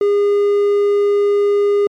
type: tone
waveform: triangle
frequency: 407.5 Hz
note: G#4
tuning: 33 cents flat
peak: -9 dBFS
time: 0.01-1.87 s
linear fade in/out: 2 ms
effects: MP3 64 kbps